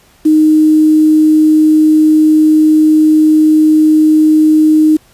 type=tone with quantisation; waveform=sine; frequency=309.8 Hz; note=D#4; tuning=7 cents flat; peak=-4 dBFS; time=0.25-4.97 s; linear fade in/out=10 ms; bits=5; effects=pink hiss -47 dBFS RMS until 5.13 s + resampled to 32000 Hz